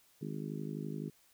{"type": "harmonic tone", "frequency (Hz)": 51.8, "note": "G#1", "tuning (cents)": -4, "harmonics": [3, 4, 5, 6, 7, 8], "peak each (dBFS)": [-41, -43, -45, -47, -48, -49], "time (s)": [0.21, 1.1], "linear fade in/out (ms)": 10, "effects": ["white hiss -67 dBFS RMS until 1.33 s"]}